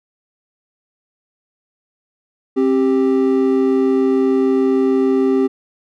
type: tone pair together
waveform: triangle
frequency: 265.6 / 392.3 Hz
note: C4 / G4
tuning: +26 / +1 cents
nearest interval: perfect fifth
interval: 675 cents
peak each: -13 dBFS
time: 2.56-5.48 s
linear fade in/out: 20 ms
effects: none